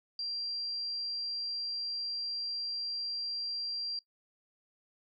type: tone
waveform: sine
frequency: 4739 Hz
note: D8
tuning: 15 cents sharp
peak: -34 dBFS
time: 0.19-3.99 s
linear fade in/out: 2 ms
effects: noise-tail reverb RT60 0.1 s tail -21 dB re dry